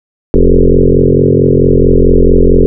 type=tone with frequency modulation; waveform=sine; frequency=200 Hz; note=G3; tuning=35 cents sharp; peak=-3 dBFS; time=0.34-2.66 s; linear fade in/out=0 ms; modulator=44.5 Hz; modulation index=5.9; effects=none